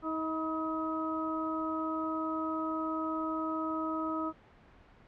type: harmonic tone with a mistuned harmonic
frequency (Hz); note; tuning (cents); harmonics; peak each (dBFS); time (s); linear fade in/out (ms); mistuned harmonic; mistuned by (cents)
317.3; D#4; +34; 1 / 2 / 3 / 4; -34 / -40 / -42 / -35; 0.02-4.33; 50; 3; +34
effects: pink hiss -58 dBFS RMS until 5.07 s + low-pass 2000 Hz 12 dB/octave